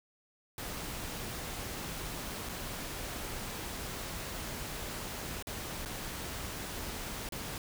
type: noise with dropouts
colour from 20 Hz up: pink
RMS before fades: -40 dBFS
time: 0.58-7.58 s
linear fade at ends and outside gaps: 1 ms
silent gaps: 2.489-2.493 / 5.425-5.47 / 5.851-5.858 / 7.289-7.322 s
effects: none